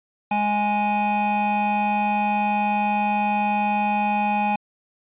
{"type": "tone pair together", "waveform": "square", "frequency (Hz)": [207.7, 830.6], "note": ["G#3", "G#5"], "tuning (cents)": [0, 0], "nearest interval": "2 octaves", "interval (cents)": 2400, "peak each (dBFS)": [-26, -21], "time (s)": [0.31, 4.56], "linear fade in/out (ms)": 5, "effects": ["resampled to 8000 Hz"]}